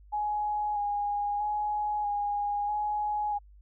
sine tone with vibrato, 829 Hz, G#5, 3 cents flat, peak -27 dBFS, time 0.12-3.39 s, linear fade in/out 20 ms, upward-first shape square, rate 0.78 Hz, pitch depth 18 cents each way, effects added 50 Hz sine -51 dBFS peak until 3.61 s

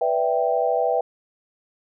sine chord, E minor seventh, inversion second, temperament equal, 493.9 / 587.3 / 659.3 / 784 Hz, B4 / D5 / E5 / G5, 0 / 0 / 0 / 0 cents, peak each -23 / -27 / -23 / -24 dBFS, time 0.01-1.01 s, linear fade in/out 5 ms, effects none

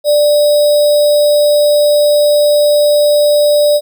sine tone with sample-and-hold, 590 Hz, D5, 8 cents sharp, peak -6 dBFS, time 0.04-3.81 s, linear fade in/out 50 ms, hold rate 4410 Hz, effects none

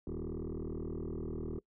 sine tone with frequency modulation, 207.7 Hz, G#3, in tune, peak -34 dBFS, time 0.07-1.59 s, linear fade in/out 2 ms, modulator 39.6 Hz, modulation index 5.1, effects noise-tail reverb RT60 0.1 s tail -22 dB re dry + tanh soft clip ceiling -35 dBFS

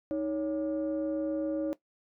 sine tone pair together, 313.4 / 559.2 Hz, D#4 / C#5, +13 / +15 cents, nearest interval minor seventh, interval 1002 cents, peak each -29 / -31 dBFS, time 0.11-1.73 s, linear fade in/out 0 ms, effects noise-tail reverb RT60 0.1 s tail -17 dB re dry + tanh soft clip ceiling -24 dBFS

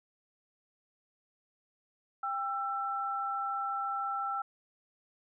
sine tone pair together, 795 / 1337 Hz, G5 / E6, +24 / +24 cents, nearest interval major sixth, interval 900 cents, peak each -36 / -33 dBFS, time 2.23-4.42 s, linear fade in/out 5 ms, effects none

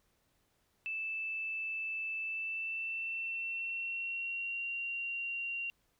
sine tone with pitch glide, 2637 to 2760 Hz, E7 to F7, 0 to -21 cents, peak -35 dBFS, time 0.86-5.7 s, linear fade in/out 0 ms, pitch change +79 cents, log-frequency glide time 2.21-4.64 s, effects pink hiss -75 dBFS RMS until 5.99 s

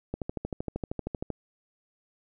click train, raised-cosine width 2 ms, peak -18 dBFS, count 16, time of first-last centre 0.14-1.303 s, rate 12.9 Hz, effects none

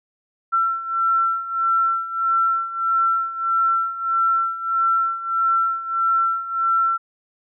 sine beating tone pair, 1347 / 1348.6 Hz, E6 / E6, +37 / +39 cents, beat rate 1.6 Hz, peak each -23 / -19 dBFS, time 0.52-6.98 s, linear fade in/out 20 ms, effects none

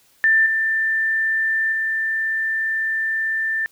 sine tone with level steps, 1781 Hz, A6, 21 cents sharp, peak -12 / -17 / -19 dBFS, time 0.24-3.66 s, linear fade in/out 0 ms, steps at 0.46 / 1.72 s, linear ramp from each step 2 ms, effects white hiss -57 dBFS RMS until 3.71 s

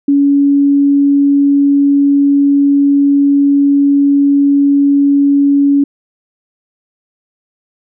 sine tone, 282 Hz, C#4, 30 cents sharp, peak -6 dBFS, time 0.08-5.84 s, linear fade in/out 5 ms, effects none

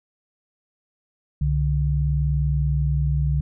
sine tone pair together, 65.41 / 145.87 Hz, C2 / D3, 0 / -11 cents, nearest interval octave + major second, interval 1389 cents, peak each -21 / -21 dBFS, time 1.41-3.41 s, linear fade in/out 5 ms, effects none

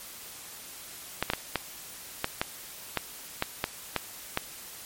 clicks, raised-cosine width 0.3 ms, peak -9 dBFS, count 11, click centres 1.226 / 1.301 / 1.335 / 1.557 / 2.244 / 2.415 / 2.973 / 3.424 / 3.641 / 3.963 / 4.374 s, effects white hiss -44 dBFS RMS until 4.85 s + MP3 64 kbps

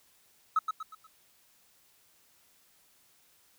triangle tone with echo, 1285 Hz, E6, 45 cents flat, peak -18 dBFS, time 0.56-0.59 s, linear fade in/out 5 ms, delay 120 ms, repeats 4, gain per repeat -8 dB, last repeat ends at 1.07 s, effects tanh soft clip ceiling -20 dBFS + white hiss -65 dBFS RMS until 3.58 s

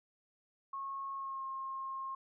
sine tone with pitch glide, 1091 to 1070.4 Hz, C#6 to C6, -28 to +39 cents, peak -38 dBFS, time 0.73-2.15 s, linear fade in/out 5 ms, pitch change -33 cents, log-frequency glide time 1.15-1.44 s, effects none

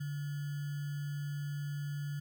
sine tone with sample-and-hold, 144.8 Hz, D3, 24 cents flat, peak -35 dBFS, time 0-2.2 s, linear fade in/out 10 ms, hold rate 1575 Hz, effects none

